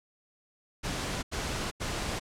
pink noise bursts, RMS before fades -33 dBFS, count 3, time 0.83-2.198 s, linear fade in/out 20 ms, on 400 ms, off 84 ms, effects low-pass 8000 Hz 12 dB/octave

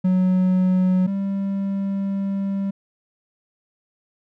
triangle tone pair in turn, 184.7 / 196.42 Hz, F#3 / G3, -3 / +4 cents, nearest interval minor second, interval 107 cents, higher second, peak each -13 / -19 dBFS, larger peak first, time 0.04-1.07 / 1.07-2.71 s, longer second, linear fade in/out 10 ms, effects none

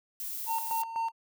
violet noise, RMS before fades -37 dBFS, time 0.2-0.82 s, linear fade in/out 0 ms
triangle tone with tremolo, 910 Hz, A#5, 42 cents flat, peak -26 dBFS, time 0.46-1.12 s, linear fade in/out 50 ms, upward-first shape square, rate 4 Hz, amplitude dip 65%
effects none

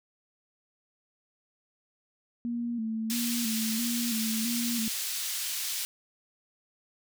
sine tone with vibrato, 229.4 Hz, A#3, 28 cents flat, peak -29 dBFS, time 2.45-4.88 s, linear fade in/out 0 ms, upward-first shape square, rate 1.5 Hz, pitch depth 56 cents each way
pink high-pass noise, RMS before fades -33 dBFS, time 3.1-5.85 s, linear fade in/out 0 ms, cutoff 3500 Hz, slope 12 dB/octave
effects none

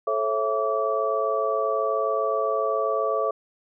sine tone cluster, 435.5 / 543 / 662 / 1153 Hz, A4 / C#5 / E5 / D6, -18 / -36 / +7 / -32 cents, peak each -27 dBFS, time 0.07-3.31 s, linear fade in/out 5 ms, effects none

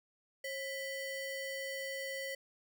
square ring-modulated tone, 1261 Hz, D#6, 23 cents sharp, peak -36 dBFS, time 0.44-2.35 s, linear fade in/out 5 ms, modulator 720 Hz, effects none

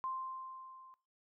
sine tone with level ramp, 1046.5 Hz, C6, in tune, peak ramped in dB -35 to -55 dBFS, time 0.04-0.94 s, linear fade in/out 0 ms, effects noise-tail reverb RT60 0.4 s tail -21 dB re dry

